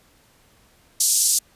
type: band-pass noise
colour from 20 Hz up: white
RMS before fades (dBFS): -19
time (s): 1-1.39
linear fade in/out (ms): 5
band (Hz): 5200 to 10000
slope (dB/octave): 24
effects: pink hiss -57 dBFS RMS until 1.55 s + resampled to 32000 Hz